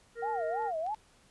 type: harmonic tone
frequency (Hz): 466.2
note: A#4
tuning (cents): 0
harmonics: 1 / 3 / 4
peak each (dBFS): -36 / -46 / -48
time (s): 0.15-0.72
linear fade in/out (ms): 50
type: tone with vibrato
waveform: sine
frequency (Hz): 740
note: F#5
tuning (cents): 0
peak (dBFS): -31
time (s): 0.22-0.95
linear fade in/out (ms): 10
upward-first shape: sine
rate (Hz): 3.1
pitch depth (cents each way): 280
type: clicks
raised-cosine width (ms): 0.2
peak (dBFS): -44 / -38 / -36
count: 3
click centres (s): 0.623 / 0.865 / 0.946
effects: pink hiss -63 dBFS RMS until 1.3 s + resampled to 24000 Hz